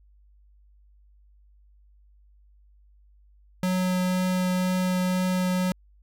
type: tone with vibrato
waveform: square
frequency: 183.4 Hz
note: F#3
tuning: 15 cents flat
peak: -23 dBFS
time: 3.63-5.72 s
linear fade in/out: 2 ms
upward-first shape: triangle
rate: 2 Hz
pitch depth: 8 cents each way
effects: added 50 Hz sine -54 dBFS peak until 6.02 s